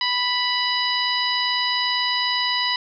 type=harmonic tone; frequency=987.8 Hz; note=B5; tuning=in tune; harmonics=1 / 2 / 3 / 4 / 5; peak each=-26 / -26 / -26 / -26 / -26 dBFS; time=0.01-2.76 s; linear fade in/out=2 ms; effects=none